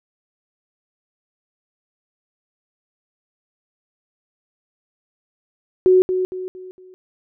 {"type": "tone with echo", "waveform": "sine", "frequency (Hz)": 370, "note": "F#4", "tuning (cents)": 0, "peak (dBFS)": -9, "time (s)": [5.86, 6.02], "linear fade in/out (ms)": 0, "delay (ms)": 230, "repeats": 4, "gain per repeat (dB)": -8, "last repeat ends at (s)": 6.94, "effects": []}